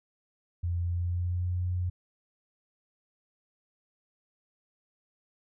sine tone with pitch glide, 86.6 to 89.71 Hz, F2 to F2, -14 to +47 cents, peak -27 dBFS, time 0.63-1.9 s, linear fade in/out 10 ms, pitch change +61 cents, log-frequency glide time 0.82-1.54 s, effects none

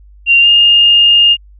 sine tone with pitch glide, 2770 to 2828 Hz, F7 to F7, -15 to +21 cents, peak -4 dBFS, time 0.26-1.37 s, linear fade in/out 50 ms, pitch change +36 cents, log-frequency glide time 0.4-0.48 s, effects added 50 Hz sine -37 dBFS peak until 1.59 s

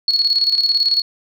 sine tone with tremolo, 4353 Hz, C#8, 32 cents flat, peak -11 dBFS, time 0.08-1.02 s, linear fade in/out 2 ms, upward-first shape square, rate 18 Hz, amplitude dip 60%, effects none

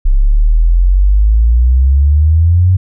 sine exponential sweep, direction up, 32.7 to 94.5 Hz, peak -5 dBFS, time 0.05-2.77 s, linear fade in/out 10 ms, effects none

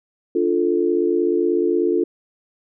sine chord, D minor, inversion none, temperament equal with one note detuned, 293.7 / 350.2 / 440 Hz, D4 / F4 / A4, 0 / +5 / 0 cents, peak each -23 / -18 / -21 dBFS, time 0.35-2.04 s, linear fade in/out 5 ms, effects none

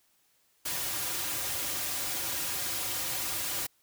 white noise with comb filter, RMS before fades -33 dBFS, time 0.65-3.67 s, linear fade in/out 10 ms, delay 4.6 ms, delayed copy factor -0.75, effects white hiss -69 dBFS RMS until 3.82 s

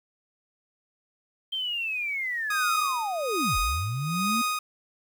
sine linear two-way sweep, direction down then up, 3175 to 37 to 239 Hz, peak -27 dBFS, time 1.52-4.42 s, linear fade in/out 10 ms, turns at 3.58 s
sawtooth tone with tremolo, 1244.5 Hz, D#6, in tune, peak -20 dBFS, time 2.5-4.59 s, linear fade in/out 5 ms, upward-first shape sine, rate 1.2 Hz, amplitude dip 80%
effects 9-bit

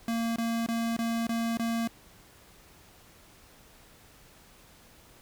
square tone bursts, 230 Hz, A#3, 23 cents flat, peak -28 dBFS, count 6, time 0.08-1.875 s, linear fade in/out 2 ms, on 280 ms, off 23 ms, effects pink hiss -56 dBFS RMS until 5.21 s

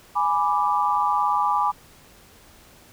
sine chord, G# diminished, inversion none, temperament equal, 830.6 / 987.8 / 1174.7 Hz, G#5 / B5 / D6, 0 / 0 / 0 cents, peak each -23 dBFS, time 0.15-1.72 s, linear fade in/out 20 ms, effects pink hiss -51 dBFS RMS until 2.92 s

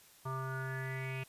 square tone with low-pass filter sweep, 131.8 Hz, C3, 13 cents sharp, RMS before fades -39 dBFS, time 0.25-1.24 s, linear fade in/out 10 ms, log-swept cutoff 1100 to 2600 Hz, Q 7.8, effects white hiss -61 dBFS RMS until 1.28 s + resampled to 32000 Hz

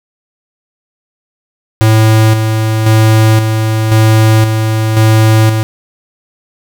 square tone with tremolo, 110 Hz, A2, in tune, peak -5 dBFS, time 1.81-5.63 s, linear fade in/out 0 ms, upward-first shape square, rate 0.95 Hz, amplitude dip 45%, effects none

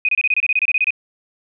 sine tone bursts, 2499 Hz, D#7, 7 cents sharp, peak -13 dBFS, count 14, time 0.05-0.906 s, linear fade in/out 2 ms, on 37 ms, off 26 ms, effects none

